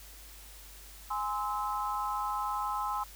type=chord; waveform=sine; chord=Ab augmented; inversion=none; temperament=just; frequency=830.6 / 1038.3 / 1297.8 Hz; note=Ab5 / C6 / E6; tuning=0 / -14 / -27 cents; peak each=-35 / -34 / -36 dBFS; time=1.1-3.04 s; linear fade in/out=10 ms; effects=added 50 Hz sine -51 dBFS peak until 3.15 s + white hiss -52 dBFS RMS until 3.15 s